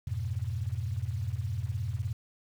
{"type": "chord", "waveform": "sine", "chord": "F diminished", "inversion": "none", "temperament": "equal", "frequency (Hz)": [87.31, 103.83, 123.47], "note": ["F2", "Ab2", "Cb3"], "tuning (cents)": [0, 0, 0], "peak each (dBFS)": [-35, -34, -35], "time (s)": [0.07, 2.13], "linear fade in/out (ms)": 5, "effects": ["9-bit"]}